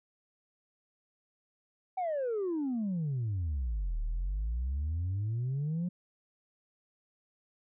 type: exponential two-way sweep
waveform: sine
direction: down then up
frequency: 771 to 36.76 to 182.2 Hz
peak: -28 dBFS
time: 1.97-5.89 s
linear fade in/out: 10 ms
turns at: 4 s
effects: tanh soft clip ceiling -28 dBFS